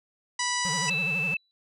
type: harmonic tone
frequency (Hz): 982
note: B5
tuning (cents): -10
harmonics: 1 / 2 / 3 / 4 / 5 / 6 / 7 / 8 / 9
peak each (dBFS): -31 / -31 / -36 / -37 / -34 / -34 / -40 / -38 / -40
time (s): 0.39-0.9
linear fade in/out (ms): 5
type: tone with vibrato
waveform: square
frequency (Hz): 164.81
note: E3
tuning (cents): 0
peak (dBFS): -34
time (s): 0.65-1.34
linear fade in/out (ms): 0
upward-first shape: sine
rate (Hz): 12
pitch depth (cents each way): 230
type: tone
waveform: sine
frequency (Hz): 2637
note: E7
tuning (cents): 0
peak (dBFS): -25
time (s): 0.88-1.37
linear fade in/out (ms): 5
type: tone with exponential decay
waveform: sine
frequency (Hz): 3951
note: B7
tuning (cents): 0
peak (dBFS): -32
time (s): 0.91-1.51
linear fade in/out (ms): 0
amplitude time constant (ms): 130
effects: none